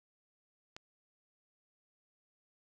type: click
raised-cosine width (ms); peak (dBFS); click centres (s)
0.2; -28; 0.765
effects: none